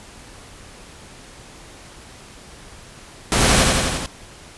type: noise with echo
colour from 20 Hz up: pink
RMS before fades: -17 dBFS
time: 3.32-3.63 s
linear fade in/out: 0 ms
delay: 86 ms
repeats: 5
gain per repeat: -2 dB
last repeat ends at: 4.06 s
effects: pink hiss -42 dBFS RMS until 4.57 s + resampled to 24000 Hz